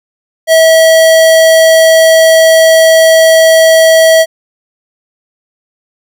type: tone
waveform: square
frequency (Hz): 647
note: E5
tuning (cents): -32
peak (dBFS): -3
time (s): 0.47-4.26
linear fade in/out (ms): 50
effects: none